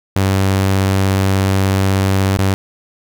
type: tone with dropouts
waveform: sawtooth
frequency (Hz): 96.5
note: G2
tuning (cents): -27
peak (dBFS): -8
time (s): 0.16-2.54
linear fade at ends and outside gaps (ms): 0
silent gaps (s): 2.371-2.388
effects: none